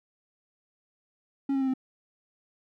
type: tone with pitch steps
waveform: triangle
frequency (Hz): 275 / 270.1 / 265.3 / 260.6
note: C#4 / C#4 / C4 / C4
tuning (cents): -14 / -45 / +24 / -7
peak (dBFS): -22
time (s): 1.49-1.738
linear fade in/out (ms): 5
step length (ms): 62
effects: none